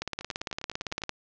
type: two click trains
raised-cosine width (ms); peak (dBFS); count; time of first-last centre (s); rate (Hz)
0.2; -14 / -24; 20 / 9; 0.02-1.093 / 0.21-1.019; 17.7 / 9.89
effects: resampled to 16000 Hz + 8-bit